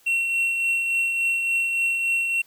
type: tone with tremolo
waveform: triangle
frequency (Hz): 2723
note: F7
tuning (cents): -44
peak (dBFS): -17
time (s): 0.06-2.42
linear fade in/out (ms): 10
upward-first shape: triangle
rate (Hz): 3.5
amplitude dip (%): 40
effects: white hiss -57 dBFS RMS until 2.46 s